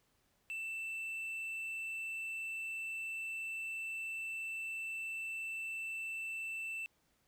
triangle tone with quantisation, 2663 Hz, E7, 17 cents sharp, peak -37 dBFS, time 0.5-6.86 s, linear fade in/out 0 ms, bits 11, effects pink hiss -75 dBFS RMS until 7.27 s

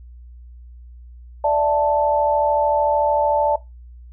sine chord, D suspended second, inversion none, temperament just, 587.3 / 660.7 / 881 Hz, D5 / E5 / A5, 0 / +4 / +2 cents, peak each -18 / -23 / -18 dBFS, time 1.44-3.56 s, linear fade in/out 5 ms, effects noise-tail reverb RT60 0.2 s tail -19 dB re dry + added 60 Hz sine -38 dBFS peak until 4.12 s

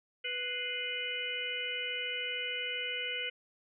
harmonic tone with a mistuned harmonic, 493.9 Hz, B4, in tune, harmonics 1 / 3 / 4 / 5 / 6, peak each -44 / -43 / -39 / -41 / -37 dBFS, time 0.24-3.3 s, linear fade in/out 10 ms, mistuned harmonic 4, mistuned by +99 cents, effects none

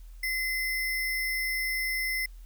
sine tone with sample-and-hold, 2050 Hz, C7, 36 cents flat, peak -27 dBFS, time 0.23-2.26 s, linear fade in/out 5 ms, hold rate 7350 Hz, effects added 41 Hz sine -43 dBFS peak until 2.45 s + white hiss -64 dBFS RMS until 2.45 s

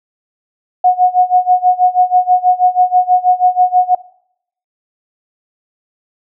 sine tone with tremolo, 729 Hz, F#5, 26 cents flat, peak -4 dBFS, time 0.84-3.95 s, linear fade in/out 5 ms, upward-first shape sine, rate 6.2 Hz, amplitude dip 95%, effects noise-tail reverb RT60 0.7 s tail -21 dB re dry

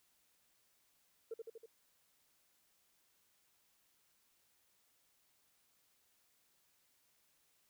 sine tone with echo, 453.7 Hz, A#4, 47 cents flat, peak -39 dBFS, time 1.31-1.34 s, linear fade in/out 5 ms, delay 80 ms, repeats 4, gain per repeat -3 dB, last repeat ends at 1.66 s, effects tanh soft clip ceiling -37 dBFS + white hiss -75 dBFS RMS until 7.69 s

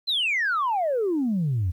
sine exponential sweep, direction down, 4184 to 81.8 Hz, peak -20 dBFS, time 0.07-1.72 s, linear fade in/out 20 ms, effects tanh soft clip ceiling -18 dBFS + 10-bit

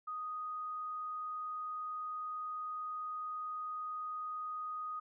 sine tone, 1244.5 Hz, D#6, in tune, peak -38 dBFS, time 0.07-5 s, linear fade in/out 10 ms, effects none

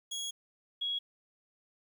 25% pulse / sine tone pair in turn, 3322 / 3322 Hz, G#7 / G#7, 0 / 0 cents, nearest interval unison, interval 0 cents, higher neither, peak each -32 / -31 dBFS, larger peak second, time 0.11-0.31 / 0.81-0.99 s, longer first, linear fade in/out 10 ms, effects 11-bit

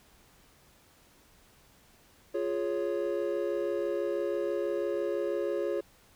triangle chord, Db major, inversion first, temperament equal, 349.2 / 415.3 / 554.4 Hz, F4 / Ab4 / Db5, 0 / 0 / 0 cents, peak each -31 dBFS, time 2.34-5.81 s, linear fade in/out 10 ms, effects pink hiss -61 dBFS RMS until 6.15 s

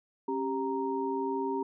sine tone cluster, 271.4 / 392.5 / 932 Hz, C#4 / G4 / A#5, -36 / +2 / -1 cents, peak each -34 / -32 / -34 dBFS, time 0.28-1.63 s, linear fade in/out 5 ms, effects none

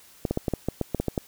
clicks, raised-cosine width 2 ms, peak -11 dBFS, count 11, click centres 0.252 / 0.31 / 0.374 / 0.482 / 0.537 / 0.686 / 0.813 / 0.947 / 1 / 1.083 / 1.178 s, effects white hiss -53 dBFS RMS until 1.27 s

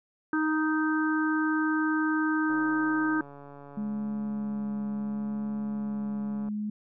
harmonic tone, 311.5 Hz, D#4, 2 cents sharp, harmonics 1 / 3 / 4 / 5, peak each -25 / -36 / -34 / -31 dBFS, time 0.33-3.21 s, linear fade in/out 2 ms
click train, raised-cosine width 1 ms, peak -33 dBFS, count 567, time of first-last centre 2.5-6.486 s, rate 142 Hz
sine tone with vibrato, 210 Hz, G#3, 19 cents sharp, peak -29 dBFS, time 3.77-6.7 s, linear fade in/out 5 ms, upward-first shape sine, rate 0.72 Hz, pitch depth 13 cents each way
effects none

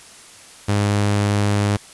sawtooth tone, 102.5 Hz, G#2, 22 cents flat, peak -12 dBFS, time 0.68-1.77 s, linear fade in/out 10 ms, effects white hiss -43 dBFS RMS until 1.93 s + resampled to 24000 Hz

